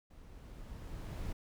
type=noise with level ramp; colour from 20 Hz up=brown; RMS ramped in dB=-55 to -39 dBFS; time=0.1-1.33 s; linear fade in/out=10 ms; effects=none